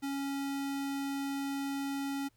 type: tone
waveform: square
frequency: 277.2 Hz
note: C#4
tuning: in tune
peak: -34 dBFS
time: 0.02-2.29 s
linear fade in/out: 20 ms
effects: added 112 Hz sine -69 dBFS peak until 2.36 s + pink hiss -73 dBFS RMS until 2.36 s